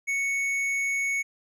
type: tone with tanh clipping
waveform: triangle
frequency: 2217 Hz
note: C#7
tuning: in tune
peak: -26 dBFS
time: 0.07-1.23 s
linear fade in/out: 20 ms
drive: 13 dB
effects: none